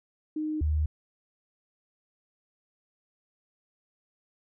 sine tone pair in turn, 308 / 76.31 Hz, D#4 / D#2, -17 / -33 cents, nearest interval 2 octaves, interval 2416 cents, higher first, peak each -28 / -23 dBFS, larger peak second, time 0.36-0.61 / 0.61-0.86 s, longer neither, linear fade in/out 5 ms, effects none

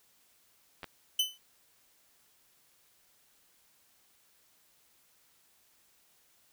clicks, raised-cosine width 0.3 ms, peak -25 dBFS, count 2, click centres 0.832 / 0.843 s
40% pulse tone with exponential decay, 3024 Hz, F#7, 37 cents sharp, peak -22 dBFS, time 1.19-1.38 s, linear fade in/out 5 ms, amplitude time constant 41 ms
effects white hiss -67 dBFS RMS until 6.52 s

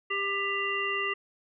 harmonic tone, 396.8 Hz, G4, 21 cents sharp, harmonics 1 / 3 / 5 / 7, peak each -35 / -33 / -32 / -32 dBFS, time 0.1-1.14 s, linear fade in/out 10 ms, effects none

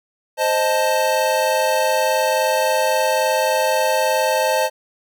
square chord, A diminished, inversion first, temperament equal, 523.3 / 622.3 / 880 Hz, C5 / Eb5 / A5, 0 / 0 / 0 cents, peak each -21 / -21 / -21 dBFS, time 0.37-4.7 s, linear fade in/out 50 ms, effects none

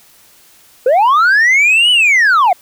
sine linear two-way sweep, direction up then down, 471.5 to 3007 to 674 Hz, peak -4 dBFS, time 0.86-2.53 s, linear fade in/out 5 ms, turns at 1.91 s, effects tanh soft clip ceiling -6 dBFS + white hiss -46 dBFS RMS until 2.61 s

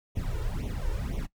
brown noise with flanger, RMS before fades -31 dBFS, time 0.15-1.27 s, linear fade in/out 20 ms, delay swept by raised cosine 0.31 to 2.21 ms, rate 2 Hz, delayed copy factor +0.9, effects noise-tail reverb RT60 0.1 s tail -19 dB re dry

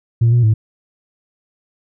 sine tone with pitch steps, 116.1 / 120.4 / 109.3 Hz, A#2 / B2 / A2, -7 / -44 / -11 cents, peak -7 dBFS, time 0.21-0.54 s, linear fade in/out 10 ms, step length 110 ms, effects tanh soft clip ceiling -7 dBFS

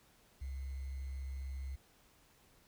sine tone with sample-and-hold, 67 Hz, C2, 42 cents sharp, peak -39 dBFS, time 0.41-1.76 s, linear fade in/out 10 ms, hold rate 2100 Hz, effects pink hiss -67 dBFS RMS until 2.67 s

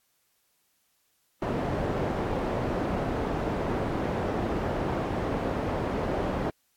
white low-pass noise, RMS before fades -29 dBFS, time 1.42-6.5 s, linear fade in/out 2 ms, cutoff 590 Hz, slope 12 dB/octave, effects white hiss -71 dBFS RMS until 6.76 s + AAC 64 kbps

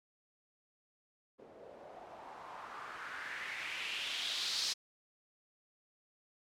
blue noise with low-pass filter sweep, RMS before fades -42 dBFS, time 1.38-4.74 s, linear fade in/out 20 ms, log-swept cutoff 440 to 4900 Hz, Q 3, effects none

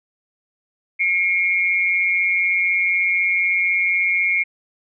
sine tone pair together, 2165 / 2349 Hz, C#7 / D7, -41 / 0 cents, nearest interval minor second, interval 141 cents, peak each -17 / -21 dBFS, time 0.99-4.44 s, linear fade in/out 20 ms, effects none

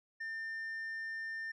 sine tone with tanh clipping, 1800 Hz, A6, 39 cents sharp, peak -39 dBFS, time 0.2-1.52 s, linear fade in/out 10 ms, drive 3 dB, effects none

